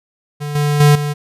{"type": "tone with level steps", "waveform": "square", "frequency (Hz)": 146.83, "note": "D3", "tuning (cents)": 0, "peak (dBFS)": [-22, -14, -7, -18], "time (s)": [0.4, 1.14], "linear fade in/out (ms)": 20, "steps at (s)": [0.55, 0.8, 0.95], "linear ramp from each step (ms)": 5, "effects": ["resampled to 32000 Hz"]}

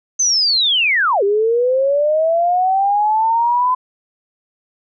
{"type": "linear two-way sweep", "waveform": "sine", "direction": "down then up", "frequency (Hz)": [6272, 392, 1018], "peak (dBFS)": -12, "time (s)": [0.19, 3.75], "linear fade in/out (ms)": 10, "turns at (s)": 1.23, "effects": []}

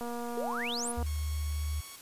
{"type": "click train", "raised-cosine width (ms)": 1, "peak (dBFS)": -26, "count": 243, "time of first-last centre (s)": [0.01, 1.027], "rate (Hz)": 238}
{"type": "exponential sweep", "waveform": "sine", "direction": "up", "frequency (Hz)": [421.7, 11290], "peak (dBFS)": -33, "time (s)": [0.37, 0.92], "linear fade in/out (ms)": 5}
{"type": "tone with vibrato", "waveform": "sine", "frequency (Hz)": 74.8, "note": "D2", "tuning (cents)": 32, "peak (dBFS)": -30, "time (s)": [0.97, 1.81], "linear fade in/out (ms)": 10, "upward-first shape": "triangle", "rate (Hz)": 17, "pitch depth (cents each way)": 13}
{"type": "tone with pitch glide", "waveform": "5% pulse", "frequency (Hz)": [1096, 1111.9], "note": ["C#6", "C#6"], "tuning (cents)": [-20, 5], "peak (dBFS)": -34, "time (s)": [1.06, 1.96], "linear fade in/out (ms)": 5, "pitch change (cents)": 25, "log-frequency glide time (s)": [1.22, 1.59]}
{"effects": ["white hiss -50 dBFS RMS until 2.01 s", "resampled to 32000 Hz"]}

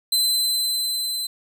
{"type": "tone with level ramp", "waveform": "sawtooth", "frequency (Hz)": 4055, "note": "B7", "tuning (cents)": 45, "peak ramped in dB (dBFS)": [-14, -22], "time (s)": [0.12, 1.27], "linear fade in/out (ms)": 5, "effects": []}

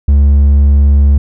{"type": "tone with hard clipping", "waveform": "sine", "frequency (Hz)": 70.8, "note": "C#2", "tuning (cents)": 37, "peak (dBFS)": -5, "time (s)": [0.08, 1.18], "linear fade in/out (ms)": 5, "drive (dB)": 3, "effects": []}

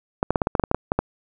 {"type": "clicks", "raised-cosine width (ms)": 1, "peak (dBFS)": -5, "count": 12, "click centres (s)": [0.229, 0.306, 0.358, 0.418, 0.471, 0.552, 0.597, 0.638, 0.714, 0.746, 0.919, 0.99], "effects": []}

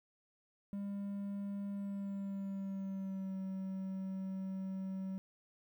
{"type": "tone with pitch glide", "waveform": "triangle", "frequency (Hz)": [200.2, 190.61], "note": ["G3", "G3"], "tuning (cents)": [37, -48], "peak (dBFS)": -36, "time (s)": [0.73, 5.18], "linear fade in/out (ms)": 0, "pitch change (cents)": -85, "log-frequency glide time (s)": [1.72, 3.38], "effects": ["12-bit"]}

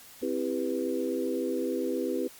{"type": "chord", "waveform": "sine", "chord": "C major seventh", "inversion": "none", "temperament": "equal with one note detuned", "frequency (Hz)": [261.6, 329.6, 397.2, 493.9], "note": ["C4", "E4", "G4", "B4"], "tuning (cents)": [0, 0, 23, 0], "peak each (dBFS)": -33, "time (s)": [0.22, 2.28], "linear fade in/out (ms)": 10, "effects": ["white hiss -51 dBFS RMS until 2.39 s", "Opus 48 kbps"]}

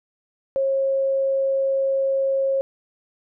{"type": "tone", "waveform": "sine", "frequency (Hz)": 541, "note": "C#5", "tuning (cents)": -42, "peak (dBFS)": -18, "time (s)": [0.56, 2.61], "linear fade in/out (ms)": 0, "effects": []}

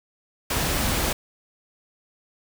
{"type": "noise", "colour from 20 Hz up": "pink", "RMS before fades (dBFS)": -24, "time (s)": [0.5, 1.13], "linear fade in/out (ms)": 5, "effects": []}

